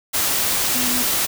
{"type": "tone in noise", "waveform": "sine", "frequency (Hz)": 248.6, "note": "B3", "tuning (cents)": 12, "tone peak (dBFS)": -26, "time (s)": [0.74, 1.04], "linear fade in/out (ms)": 20, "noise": "white", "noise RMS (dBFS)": -20, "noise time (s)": [0.13, 1.27], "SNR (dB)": -9, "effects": []}